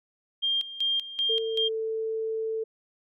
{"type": "tone with tremolo", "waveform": "sine", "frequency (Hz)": 3200, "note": "G7", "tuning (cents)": 35, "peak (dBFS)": -23, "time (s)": [0.42, 1.69], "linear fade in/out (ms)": 20, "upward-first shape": "square", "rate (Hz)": 2.6, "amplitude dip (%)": 80}
{"type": "tone with pitch glide", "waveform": "sine", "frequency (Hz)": [449.4, 443.7], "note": ["A4", "A4"], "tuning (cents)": [37, 14], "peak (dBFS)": -27, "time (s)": [1.29, 2.64], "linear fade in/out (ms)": 10, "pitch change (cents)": -23, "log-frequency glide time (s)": [1.4, 1.7]}
{"effects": []}